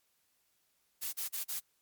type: noise bursts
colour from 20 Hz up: blue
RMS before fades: -37 dBFS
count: 4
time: 1.01-1.601 s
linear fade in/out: 20 ms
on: 120 ms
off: 37 ms
effects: white hiss -75 dBFS RMS until 1.81 s + MP3 96 kbps